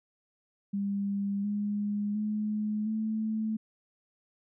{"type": "tone with pitch steps", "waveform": "sine", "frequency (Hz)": [200, 206, 212.1, 218.5], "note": ["G3", "G#3", "G#3", "A3"], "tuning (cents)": [35, -14, 37, -12], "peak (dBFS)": -28, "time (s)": [0.73, 3.57], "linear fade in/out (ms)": 10, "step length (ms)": 710, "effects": []}